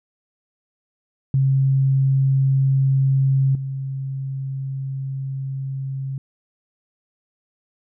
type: tone with level steps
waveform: sine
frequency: 134.9 Hz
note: C#3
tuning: 47 cents flat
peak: -14 / -24 dBFS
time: 1.34-6.18 s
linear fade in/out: 2 ms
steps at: 3.55 s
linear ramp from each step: 2 ms
effects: none